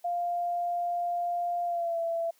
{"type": "tone with pitch glide", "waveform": "sine", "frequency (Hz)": [698.5, 669.3], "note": ["F5", "E5"], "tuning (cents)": [0, 26], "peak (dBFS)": -27, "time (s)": [0.04, 2.31], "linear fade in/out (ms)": 10, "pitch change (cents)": -74, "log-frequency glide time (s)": [1.65, 1.98], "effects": ["white hiss -65 dBFS RMS until 2.39 s", "high-pass 300 Hz 12 dB/octave"]}